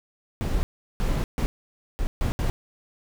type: noise bursts at uneven times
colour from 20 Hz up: brown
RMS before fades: -24 dBFS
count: 6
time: 0.41-0.63 / 1-1.24 / 1.38-1.46 / 1.99-2.07 / 2.21-2.32 / 2.39-2.5 s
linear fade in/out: 0 ms
effects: none